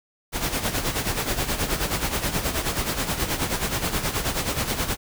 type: noise with tremolo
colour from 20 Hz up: pink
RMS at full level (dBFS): -23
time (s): 0.32-4.97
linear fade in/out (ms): 50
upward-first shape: sine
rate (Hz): 9.4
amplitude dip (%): 65
effects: none